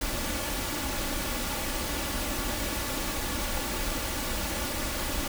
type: noise with comb filter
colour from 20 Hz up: pink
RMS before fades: -31 dBFS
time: 0.01-5.28 s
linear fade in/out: 5 ms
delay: 3.5 ms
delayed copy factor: +0.55
effects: none